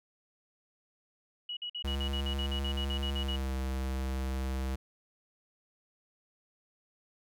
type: tone bursts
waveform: sine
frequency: 2918 Hz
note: F#7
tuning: 25 cents flat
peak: -35 dBFS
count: 15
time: 1.49-3.361 s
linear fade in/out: 5 ms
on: 79 ms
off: 49 ms
type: tone with pitch glide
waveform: square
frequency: 68.9 to 65.83 Hz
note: C#2 to C2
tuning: -10 to +11 cents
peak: -32 dBFS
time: 1.84-4.76 s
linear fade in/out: 10 ms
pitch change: -79 cents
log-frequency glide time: 3.17-3.53 s
effects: none